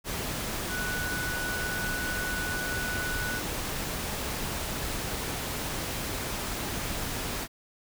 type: tone in noise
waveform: sine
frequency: 1480 Hz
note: F#6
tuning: in tune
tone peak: -32 dBFS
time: 0.68-3.42 s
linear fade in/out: 50 ms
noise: pink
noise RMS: -33 dBFS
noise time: 0.04-7.48 s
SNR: -2 dB
effects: none